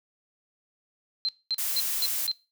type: tone bursts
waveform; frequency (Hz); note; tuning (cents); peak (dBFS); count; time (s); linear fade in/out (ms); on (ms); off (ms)
sine; 4124; C8; -26; -24; 5; 1.25-2.315; 0; 37; 220
type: noise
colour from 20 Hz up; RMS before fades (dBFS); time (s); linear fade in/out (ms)
blue; -29; 1.58-2.27; 5
effects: noise-tail reverb RT60 0.3 s tail -20 dB re dry